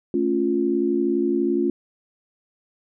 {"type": "chord", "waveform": "sine", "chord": "A augmented", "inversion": "none", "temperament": "equal", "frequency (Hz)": [220, 277.2, 349.2], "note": ["A3", "C#4", "E#4"], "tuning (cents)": [0, 0, 0], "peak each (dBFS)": [-26, -23, -21], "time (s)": [0.14, 1.7], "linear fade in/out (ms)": 2, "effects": []}